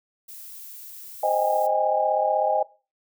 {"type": "noise", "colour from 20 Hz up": "violet", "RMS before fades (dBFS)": -41, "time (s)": [0.28, 1.67], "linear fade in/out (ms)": 10}
{"type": "chord", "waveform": "sine", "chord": "Ab major seventh", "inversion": "first", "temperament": "equal with one note detuned", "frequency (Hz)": [523.3, 622.3, 784, 820.1], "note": ["C5", "Eb5", "G5", "Ab5"], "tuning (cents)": [0, 0, 0, -22], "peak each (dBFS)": [-28, -23, -28, -23], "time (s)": [1.23, 2.63], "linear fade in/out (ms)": 5}
{"effects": ["noise-tail reverb RT60 0.3 s tail -18 dB re dry"]}